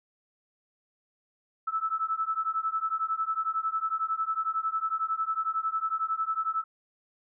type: beating tone pair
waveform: sine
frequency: 1306 / 1317 Hz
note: E6 / E6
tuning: -17 / -2 cents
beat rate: 11 Hz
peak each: -30 dBFS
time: 1.67-6.64 s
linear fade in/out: 10 ms
effects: none